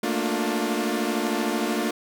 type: chord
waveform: sawtooth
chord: Bb major seventh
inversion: third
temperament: equal with one note detuned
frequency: 220 / 233.1 / 293.7 / 355.1 Hz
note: A3 / Bb3 / D4 / F4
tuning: 0 / 0 / 0 / +29 cents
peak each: -25 dBFS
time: 0.03-1.91 s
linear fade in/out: 5 ms
effects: none